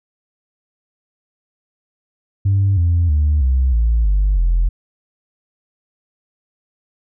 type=tone with pitch steps; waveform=sine; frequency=98.3 / 85.58 / 74.5 / 64.85 / 56.46 / 49.15 / 42.79 Hz; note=G2 / F2 / D2 / C2 / A1 / G1 / F1; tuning=+5 / -35 / +25 / -15 / +45 / +5 / -35 cents; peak=-10 dBFS; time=2.45-4.69 s; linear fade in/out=10 ms; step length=320 ms; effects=tanh soft clip ceiling -9 dBFS